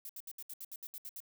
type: noise bursts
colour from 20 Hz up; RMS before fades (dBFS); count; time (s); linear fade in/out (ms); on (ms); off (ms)
violet; -45; 11; 0.05-1.203; 2; 43; 68
effects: none